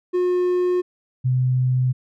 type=tone pair in turn; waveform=triangle / sine; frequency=359.9 / 127.54 Hz; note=F#4 / C3; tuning=-48 / -44 cents; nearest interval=octave + tritone; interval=1796 cents; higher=first; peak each=-15 / -16 dBFS; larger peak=first; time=0.13-0.82 / 1.24-1.93 s; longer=neither; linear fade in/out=20 ms; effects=none

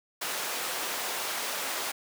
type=high-pass noise; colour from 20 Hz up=pink; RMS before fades=-33 dBFS; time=0.21-1.92 s; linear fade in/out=10 ms; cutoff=590 Hz; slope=12 dB/octave; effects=none

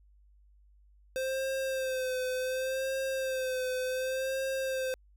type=tone with vibrato; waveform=square; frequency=521 Hz; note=C5; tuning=7 cents flat; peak=-31 dBFS; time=1.16-4.94 s; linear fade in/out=0 ms; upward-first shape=sine; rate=0.68 Hz; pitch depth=39 cents each way; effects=added 50 Hz sine -58 dBFS peak until 5.16 s

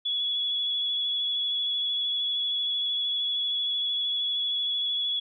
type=tone with vibrato; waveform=sine; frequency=3390 Hz; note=G#7; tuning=35 cents sharp; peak=-25 dBFS; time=0.05-5.2 s; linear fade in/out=10 ms; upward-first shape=square; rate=13 Hz; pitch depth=14 cents each way; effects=none

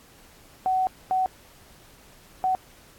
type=tone bursts at uneven times; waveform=sine; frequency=750 Hz; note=F#5; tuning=23 cents sharp; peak=-20 dBFS; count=3; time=0.66-0.87 / 1.11-1.26 / 2.44-2.55 s; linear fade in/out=0 ms; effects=pink hiss -53 dBFS RMS until 2.98 s + AAC 64 kbps

